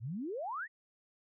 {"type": "exponential sweep", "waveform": "sine", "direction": "up", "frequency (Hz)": [102, 1975.5], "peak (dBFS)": -36, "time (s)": [0, 0.68], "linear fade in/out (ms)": 50, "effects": []}